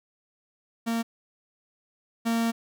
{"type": "tone pair in turn", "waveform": "45% pulse", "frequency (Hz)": [229.8, 229.8], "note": ["A#3", "A#3"], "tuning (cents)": [-25, -25], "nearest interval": "unison", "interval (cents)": 0, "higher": "neither", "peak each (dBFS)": [-25, -23], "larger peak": "second", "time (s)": [[0.86, 1.03], [2.25, 2.52]], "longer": "second", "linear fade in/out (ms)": 20, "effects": []}